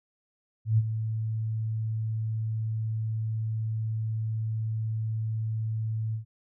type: tone with ADSR envelope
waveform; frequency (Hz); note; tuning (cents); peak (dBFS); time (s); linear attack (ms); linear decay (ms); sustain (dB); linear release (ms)
sine; 110.5; A2; +8; -17; 0.65-6.25; 130; 40; -10; 110
effects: none